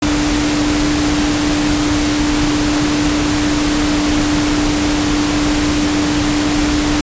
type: tone in noise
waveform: sine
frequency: 296.8 Hz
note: D4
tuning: 18 cents sharp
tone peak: -14 dBFS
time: 0.02-7.01 s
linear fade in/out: 5 ms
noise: pink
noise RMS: -18 dBFS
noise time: 0.02-7.01 s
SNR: +1 dB
effects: resampled to 16000 Hz